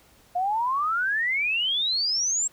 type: exponential sweep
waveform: sine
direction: up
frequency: 698.5 to 7660 Hz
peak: -22 dBFS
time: 0.35-2.48 s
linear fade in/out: 10 ms
effects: pink hiss -57 dBFS RMS until 2.52 s